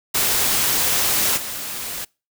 white noise with level steps, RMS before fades -19 / -29 dBFS, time 0.14-2.05 s, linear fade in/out 10 ms, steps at 1.36 s, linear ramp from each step 20 ms, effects noise-tail reverb RT60 0.3 s tail -26 dB re dry

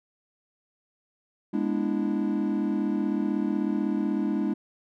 triangle chord, E dominant seventh, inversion first, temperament equal with one note detuned, 207.7 / 244.1 / 293.7 / 329.6 Hz, G#3 / B3 / D4 / E4, 0 / -20 / 0 / 0 cents, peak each -26 / -30 / -27 / -29 dBFS, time 1.53-4.54 s, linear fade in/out 10 ms, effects none

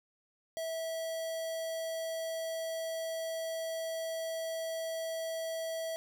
square tone with notch filter, 652 Hz, E5, 19 cents flat, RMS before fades -37 dBFS, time 0.57-5.96 s, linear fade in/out 0 ms, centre 1600 Hz, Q 1.7, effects none

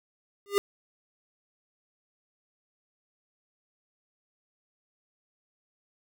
square tone with exponential growth, 403.1 Hz, G4, 48 cents sharp, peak -18 dBFS, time 0.46-0.58 s, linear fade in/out 0 ms, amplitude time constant 25 ms, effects none

